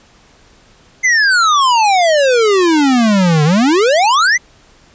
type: exponential two-way sweep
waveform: square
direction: down then up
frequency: 2093 to 145.7 to 2093 Hz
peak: -9 dBFS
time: 1.03-4.38 s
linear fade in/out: 20 ms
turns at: 3.44 s
effects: pink hiss -47 dBFS RMS until 4.94 s + resampled to 16000 Hz